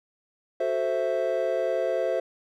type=chord; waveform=triangle; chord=F# half-diminished seventh; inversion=none; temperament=equal; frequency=370 / 440 / 523.3 / 659.3 Hz; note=F#4 / A4 / C5 / E5; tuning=0 / 0 / 0 / 0 cents; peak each=-30 / -30 / -25 / -26 dBFS; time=0.6-2.2 s; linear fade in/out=5 ms; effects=none